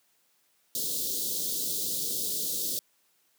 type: band-stop noise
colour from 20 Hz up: white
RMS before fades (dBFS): -31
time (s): 0.75-2.79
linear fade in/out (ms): 0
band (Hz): 540 to 3500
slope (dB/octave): 48
effects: white hiss -69 dBFS RMS until 3.38 s + high-pass 150 Hz 12 dB/octave